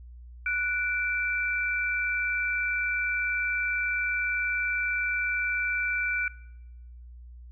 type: tone pair together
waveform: sine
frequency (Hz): 1476.1 / 2337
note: F#6 / D7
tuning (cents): -5 / -9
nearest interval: minor sixth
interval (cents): 796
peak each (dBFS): -28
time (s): 0.46-6.28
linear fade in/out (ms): 2
effects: noise-tail reverb RT60 1.0 s tail -23 dB re dry + added 60 Hz sine -43 dBFS peak until 7.51 s